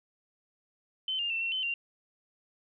sine tone with pitch steps, 3066 / 2808 / 2685 / 2719 / 3058 / 2771 Hz, G7 / F7 / E7 / F7 / G7 / F7, -39 / +9 / +31 / -47 / -44 / -14 cents, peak -29 dBFS, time 1.08-1.74 s, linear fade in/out 2 ms, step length 110 ms, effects none

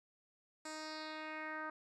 10% pulse tone with low-pass filter sweep, 311.1 Hz, D#4, in tune, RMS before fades -45 dBFS, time 0.65-1.7 s, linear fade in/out 5 ms, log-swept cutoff 7800 to 1400 Hz, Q 2.8, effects none

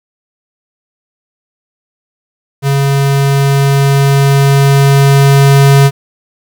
square tone with level ramp, 138.8 Hz, C#3, 3 cents sharp, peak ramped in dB -9 to -3 dBFS, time 2.62-5.91 s, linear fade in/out 50 ms, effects 7-bit

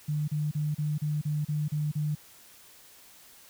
sine tone bursts, 150 Hz, D3, 37 cents sharp, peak -26 dBFS, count 9, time 0.08-2.152 s, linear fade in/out 10 ms, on 200 ms, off 34 ms, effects white hiss -54 dBFS RMS until 3.49 s

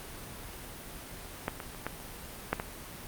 clicks, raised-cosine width 0.5 ms, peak -14 / -23 / -28 / -17 / -29 / -11 / -18 dBFS, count 7, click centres 1.481 / 1.602 / 1.748 / 1.866 / 2.001 / 2.53 / 2.599 s, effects pink hiss -44 dBFS RMS until 3.07 s + Opus 32 kbps

